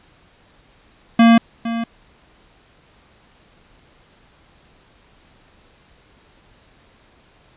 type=tone with echo; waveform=square; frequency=230.5 Hz; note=A#3; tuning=19 cents flat; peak=-8 dBFS; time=1.19-1.38 s; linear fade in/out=5 ms; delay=460 ms; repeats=1; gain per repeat=-13 dB; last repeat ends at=1.84 s; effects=pink hiss -53 dBFS RMS until 7.56 s + resampled to 8000 Hz